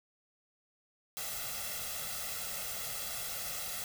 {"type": "noise with comb filter", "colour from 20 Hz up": "white", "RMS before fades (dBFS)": -39, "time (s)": [1.17, 3.84], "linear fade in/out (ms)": 0, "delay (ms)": 1.5, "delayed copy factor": 0.85, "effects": []}